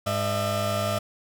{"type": "tone cluster", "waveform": "30% pulse", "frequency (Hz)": [102.7, 606, 666], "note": ["G#2", "D#5", "E5"], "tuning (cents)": [-19, -46, 18], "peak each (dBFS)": -26, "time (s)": [0.06, 0.99], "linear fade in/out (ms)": 10, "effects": []}